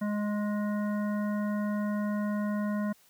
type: harmonic tone with a mistuned harmonic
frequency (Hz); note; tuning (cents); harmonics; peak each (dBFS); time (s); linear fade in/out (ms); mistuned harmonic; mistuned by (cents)
207.7; G#3; 0; 1 / 3 / 5 / 7 / 9; -28 / -38 / -42 / -45 / -47; 0.01-2.93; 10; 5; +19
effects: white hiss -62 dBFS RMS until 3.09 s